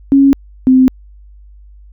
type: tone pair in turn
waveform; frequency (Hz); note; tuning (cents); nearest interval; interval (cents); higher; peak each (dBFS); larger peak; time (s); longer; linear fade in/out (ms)
sine; 275.3 / 258.9; C#4 / C4; -12 / -18; minor second; 106; first; -4; neither; 0.12-0.33 / 0.67-0.88; neither; 0
effects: added 50 Hz sine -36 dBFS peak until 1.92 s